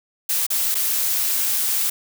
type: noise with dropouts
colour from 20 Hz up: blue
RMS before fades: -21 dBFS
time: 0.29-1.9 s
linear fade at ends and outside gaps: 5 ms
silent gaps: 0.466-0.502 / 0.745-0.751 s
effects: none